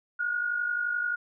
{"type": "tone pair together", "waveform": "sine", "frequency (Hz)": [1435, 1486.5], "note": ["F6", "F#6"], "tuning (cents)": [47, 8], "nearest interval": "minor second", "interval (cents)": 61, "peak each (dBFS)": [-27, -34], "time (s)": [0.19, 1.16], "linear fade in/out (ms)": 10, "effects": []}